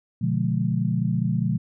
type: chord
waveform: sine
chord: B diminished seventh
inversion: none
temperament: just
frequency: 123.47 / 148.16 / 177.8 / 213.4 Hz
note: B2 / D3 / F3 / Ab3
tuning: 0 / +16 / +31 / +47 cents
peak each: -25 / -27 / -25 / -28 dBFS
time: 0.21-1.58 s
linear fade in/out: 10 ms
effects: none